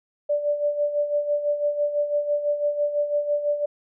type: tone with tremolo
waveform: sine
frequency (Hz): 586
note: D5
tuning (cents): -4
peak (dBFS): -18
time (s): 0.29-3.66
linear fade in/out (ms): 10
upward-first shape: sine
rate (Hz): 6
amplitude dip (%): 65
effects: none